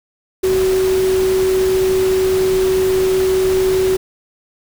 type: tone in noise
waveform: sine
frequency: 376.5 Hz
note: F#4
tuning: 30 cents sharp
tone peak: -12 dBFS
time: 0.43-3.97 s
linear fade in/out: 10 ms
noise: pink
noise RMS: -26 dBFS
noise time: 0.43-3.97 s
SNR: +11 dB
effects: none